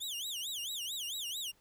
sawtooth tone with vibrato, 3300 Hz, G#7, 12 cents flat, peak -34 dBFS, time 0-1.52 s, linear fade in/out 20 ms, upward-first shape sine, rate 4.5 Hz, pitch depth 290 cents each way, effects pink hiss -69 dBFS RMS until 1.6 s

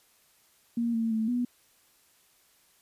sine tone with pitch steps, 234.3 / 226.8 / 220.8 / 244.4 Hz, A#3 / A#3 / A3 / B3, +9 / -47 / +6 / -18 cents, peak -25 dBFS, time 0.77-1.45 s, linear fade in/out 5 ms, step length 170 ms, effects white hiss -64 dBFS RMS until 2.81 s + resampled to 32000 Hz

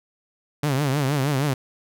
sawtooth tone with vibrato, 140 Hz, C#3, 18 cents sharp, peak -16 dBFS, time 0.63-1.54 s, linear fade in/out 5 ms, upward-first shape triangle, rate 6.4 Hz, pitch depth 160 cents each way, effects none

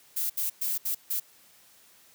violet noise bursts at uneven times, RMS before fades -29 dBFS, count 5, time 0.16-0.3 / 0.37-0.5 / 0.61-0.78 / 0.85-0.95 / 1.1-1.2 s, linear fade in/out 10 ms, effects white hiss -58 dBFS RMS until 2.14 s + high-pass 80 Hz 12 dB/octave

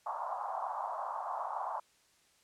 white band-pass noise, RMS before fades -38 dBFS, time 0.06-1.8 s, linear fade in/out 5 ms, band 680 to 1100 Hz, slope 48 dB/octave, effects white hiss -68 dBFS RMS until 2.43 s + low-pass 9000 Hz 12 dB/octave

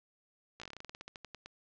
slowing click train, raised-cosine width 0.2 ms, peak -28 dBFS, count 18, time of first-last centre 0.6-1.46 s, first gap 16 ms, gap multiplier 1.13, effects low-pass 6000 Hz 12 dB/octave

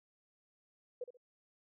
sine tone with echo, 493.9 Hz, B4, in tune, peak -37 dBFS, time 1.01-1.04 s, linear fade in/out 5 ms, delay 66 ms, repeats 2, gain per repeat -11 dB, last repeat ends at 1.172 s, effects none

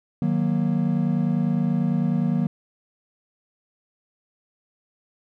triangle chord, D# minor, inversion none, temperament equal with one note detuned, 155.56 / 185 / 235.5 Hz, D#3 / F#3 / A#3, 0 / 0 / +18 cents, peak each -22 dBFS, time 0.22-2.47 s, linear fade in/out 2 ms, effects none

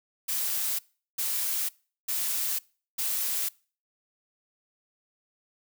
blue noise bursts, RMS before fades -29 dBFS, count 4, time 0.28-3.49 s, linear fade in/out 10 ms, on 510 ms, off 390 ms, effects noise-tail reverb RT60 0.4 s tail -24 dB re dry

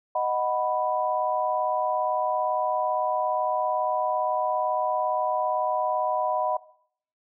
sine chord, B major, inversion first, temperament equal, 622.3 / 740 / 987.8 Hz, D#5 / F#5 / B5, 0 / 0 / 0 cents, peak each -27 dBFS, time 0.15-6.57 s, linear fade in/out 5 ms, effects noise-tail reverb RT60 0.6 s tail -18 dB re dry

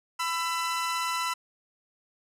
sawtooth tone pair together, 1000 / 1338.7 Hz, B5 / E6, +21 / +26 cents, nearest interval perfect fourth, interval 505 cents, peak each -26 / -27 dBFS, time 0.19-1.34 s, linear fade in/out 10 ms, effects low-pass 12000 Hz 12 dB/octave

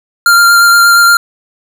square tone with vibrato, 1392 Hz, F6, 6 cents flat, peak -4 dBFS, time 0.26-1.17 s, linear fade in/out 2 ms, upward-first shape sine, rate 8.5 Hz, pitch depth 13 cents each way, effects none

